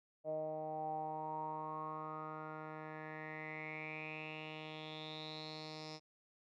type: tone with low-pass filter sweep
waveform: 10% pulse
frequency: 155.56 Hz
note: D#3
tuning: in tune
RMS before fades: -45 dBFS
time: 0.24-6 s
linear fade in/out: 50 ms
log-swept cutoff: 610 to 5100 Hz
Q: 8.3
effects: none